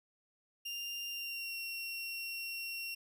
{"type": "tone with pitch glide", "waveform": "30% pulse", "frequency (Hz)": [2794, 2735], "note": ["F7", "F7"], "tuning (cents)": [0, -37], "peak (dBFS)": -36, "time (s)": [0.65, 2.95], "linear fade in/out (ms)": 10, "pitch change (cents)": -37, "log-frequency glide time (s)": [1.09, 1.56], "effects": []}